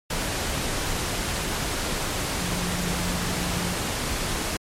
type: tone in noise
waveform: sine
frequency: 177 Hz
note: F3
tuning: 23 cents sharp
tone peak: -30 dBFS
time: 2.4-3.75 s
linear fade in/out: 5 ms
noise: pink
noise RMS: -27 dBFS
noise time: 0.1-4.57 s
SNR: -6 dB
effects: low-pass 11000 Hz 12 dB/octave + MP3 64 kbps